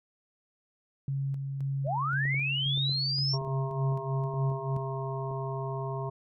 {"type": "tone with tremolo", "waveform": "sine", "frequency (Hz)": 137.4, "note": "C#3", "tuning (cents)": -15, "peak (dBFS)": -28, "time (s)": [1.08, 4.77], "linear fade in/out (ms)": 2, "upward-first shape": "square", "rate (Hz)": 1.9, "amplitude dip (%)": 35}
{"type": "linear sweep", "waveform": "sine", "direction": "up", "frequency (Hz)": [501, 5588], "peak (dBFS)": -28, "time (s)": [1.84, 3.38], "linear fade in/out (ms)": 50}
{"type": "clicks", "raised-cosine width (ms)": 2, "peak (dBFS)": -33, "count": 10, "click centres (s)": [2.254, 2.344, 2.775, 2.894, 3.416, 3.476, 3.923, 4.34, 4.517, 5.312]}
{"type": "harmonic tone", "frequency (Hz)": 134, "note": "C3", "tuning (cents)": 42, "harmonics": [1, 3, 5, 7, 8], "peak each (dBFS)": [-33, -38, -40, -41, -42], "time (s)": [3.33, 6.1], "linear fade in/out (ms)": 10}
{"effects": []}